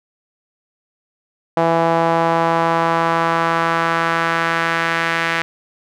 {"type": "tone with band-pass filter sweep", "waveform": "sawtooth", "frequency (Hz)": 166, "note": "E3", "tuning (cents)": 12, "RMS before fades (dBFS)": -17, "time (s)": [1.57, 5.42], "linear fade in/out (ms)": 0, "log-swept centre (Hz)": [740, 1900], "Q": 1.8, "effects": []}